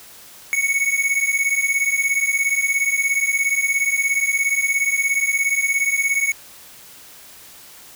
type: beating tone pair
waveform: square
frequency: 2207 / 2224 Hz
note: C#7 / C#7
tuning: -8 / +5 cents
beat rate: 17 Hz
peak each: -22 / -20 dBFS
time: 0.53-6.32 s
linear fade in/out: 0 ms
effects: white hiss -43 dBFS RMS until 7.95 s